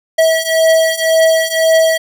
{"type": "beating tone pair", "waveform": "square", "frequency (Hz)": [646, 647.9], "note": ["E5", "E5"], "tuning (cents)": [-35, -30], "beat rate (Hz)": 1.9, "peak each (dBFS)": [-14, -12], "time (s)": [0.18, 1.98], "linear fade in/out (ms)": 10, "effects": []}